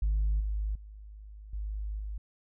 sine tone with level steps, 51.91 Hz, G#1, in tune, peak -23 / -28 / -44 / -32 / -34 dBFS, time 0.02-2.18 s, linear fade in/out 5 ms, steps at 0.4 / 0.75 / 1.53 / 1.99 s, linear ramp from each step 5 ms, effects tanh soft clip ceiling -22 dBFS

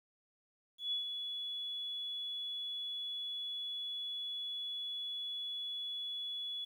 sine tone with ADSR envelope, 3400 Hz, G#7, 40 cents sharp, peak -32 dBFS, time 0.78-6.65 s, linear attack 140 ms, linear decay 120 ms, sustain -6 dB, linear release 9 ms, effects 11-bit

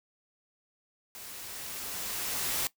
white noise with level ramp, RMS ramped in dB -45 to -30 dBFS, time 1.15-2.67 s, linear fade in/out 0 ms, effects noise-tail reverb RT60 0.1 s tail -18 dB re dry

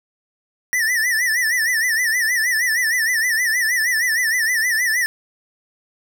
square tone with vibrato, 1871 Hz, A#6, 6 cents sharp, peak -17 dBFS, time 0.73-5.06 s, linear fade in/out 0 ms, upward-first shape sine, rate 6.4 Hz, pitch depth 130 cents each way, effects none

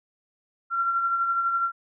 sine tone with tremolo, 1368 Hz, F6, 36 cents flat, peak -20 dBFS, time 0.7-1.72 s, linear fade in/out 50 ms, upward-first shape sine, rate 12 Hz, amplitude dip 40%, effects none

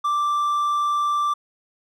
triangle tone, 1174.7 Hz, D6, in tune, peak -17 dBFS, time 0.04-1.34 s, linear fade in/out 10 ms, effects none

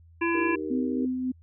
harmonic tone, 337.2 Hz, E4, 39 cents sharp, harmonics 1 / 3 / 5 / 7 / 8, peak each -25 / -30 / -32 / -33 / -34 dBFS, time 0.21-0.56 s, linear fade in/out 10 ms
sine chord, Eb major, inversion none, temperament just, 311.1 / 388.9 / 466.7 Hz, Eb4 / G4 / Bb4, 0 / -14 / +2 cents, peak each -32 / -34 / -36 dBFS, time 0.34-1.06 s, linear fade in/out 10 ms
sine tone with tremolo, 255.6 Hz, C4, 40 cents flat, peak -24 dBFS, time 0.7-1.32 s, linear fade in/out 10 ms, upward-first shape sine, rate 3.6 Hz, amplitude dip 35%
effects added 83 Hz sine -51 dBFS peak until 1.42 s

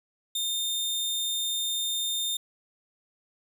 sawtooth tone, 3632 Hz, A#7, 46 cents flat, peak -24 dBFS, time 0.35-2.37 s, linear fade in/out 5 ms, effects none

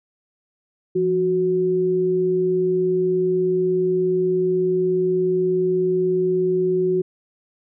sine tone pair together, 171.5 / 368.9 Hz, F3 / F#4, -31 / -5 cents, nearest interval octave + minor second, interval 1326 cents, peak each -26 / -17 dBFS, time 0.95-7.02 s, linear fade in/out 10 ms, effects none

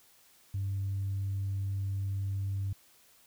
sine tone, 98 Hz, G2, in tune, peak -29 dBFS, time 0.54-2.73 s, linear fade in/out 5 ms, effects tanh soft clip ceiling -27 dBFS + white hiss -62 dBFS RMS until 3.26 s

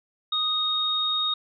sine tone pair together, 1244.5 / 3729 Hz, D#6 / A#7, 0 / 0 cents, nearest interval octave + perfect fifth, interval 1900 cents, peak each -30 / -23 dBFS, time 0.32-1.34 s, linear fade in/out 5 ms, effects none

